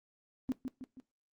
sine tone with echo, 258 Hz, C4, 24 cents flat, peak -29 dBFS, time 0.49-0.52 s, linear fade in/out 0 ms, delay 160 ms, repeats 3, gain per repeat -6 dB, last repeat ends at 1 s, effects noise-tail reverb RT60 0.2 s tail -17 dB re dry + Opus 24 kbps

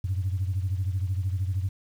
sine beating tone pair, 91.9 / 104.9 Hz, F#2 / G#2, -11 / +18 cents, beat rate 13 Hz, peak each -25 / -30 dBFS, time 0.04-1.69 s, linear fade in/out 5 ms, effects tanh soft clip ceiling -19 dBFS + 9-bit

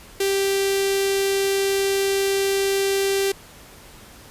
sawtooth tone with notch filter, 392 Hz, G4, in tune, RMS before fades -21 dBFS, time 0.2-3.32 s, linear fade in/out 5 ms, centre 1000 Hz, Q 0.56, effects pink hiss -45 dBFS RMS until 4.3 s + resampled to 32000 Hz

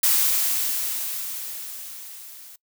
blue noise with level ramp, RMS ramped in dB -18 to -44 dBFS, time 0.03-2.56 s, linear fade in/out 5 ms, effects noise-tail reverb RT60 0.1 s tail -23 dB re dry

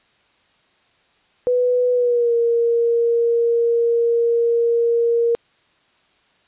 sine tone with pitch glide, 494.8 to 467.6 Hz, B4 to A#4, +3 to +5 cents, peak -14 dBFS, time 1.47-5.35 s, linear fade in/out 0 ms, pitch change -98 cents, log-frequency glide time 1.93-2.34 s, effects white hiss -59 dBFS RMS until 6.47 s + resampled to 8000 Hz

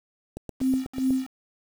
click train, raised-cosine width 2 ms, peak -21 dBFS, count 7, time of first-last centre 0.37-1.106 s, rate 8.15 Hz
sine tone with tremolo, 261.6 Hz, C4, in tune, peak -19 dBFS, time 0.6-1.29 s, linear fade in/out 20 ms, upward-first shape sine, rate 2.5 Hz, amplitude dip 100%
effects 7-bit

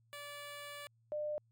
10% pulse / sine tone pair in turn, 579 / 600 Hz, D5 / D5, -25 / +37 cents, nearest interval minor second, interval 62 cents, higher second, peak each -37 / -35 dBFS, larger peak second, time 0.13-0.87 / 1.12-1.38 s, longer first, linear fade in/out 0 ms, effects added 114 Hz sine -68 dBFS peak until 1.51 s + MP3 96 kbps

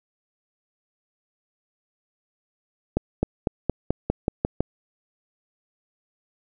accelerating click train, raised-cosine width 2 ms, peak -7 dBFS, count 9, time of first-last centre 2.97-4.606 s, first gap 260 ms, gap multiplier 0.93, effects none

